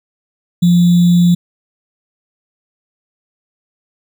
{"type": "tone with sample-and-hold", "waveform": "sine", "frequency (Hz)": 174.61, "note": "F3", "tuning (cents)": 0, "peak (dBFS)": -6, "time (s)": [0.62, 1.35], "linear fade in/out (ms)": 10, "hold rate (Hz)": 3675, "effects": []}